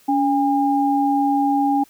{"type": "tone pair together", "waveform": "sine", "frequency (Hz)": [282.7, 810], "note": ["C#4", "G#5"], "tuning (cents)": [34, -43], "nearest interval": "octave + tritone", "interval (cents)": 1823, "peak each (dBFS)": -18, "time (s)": [0.08, 1.84], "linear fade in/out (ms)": 10, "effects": ["white hiss -53 dBFS RMS until 1.89 s"]}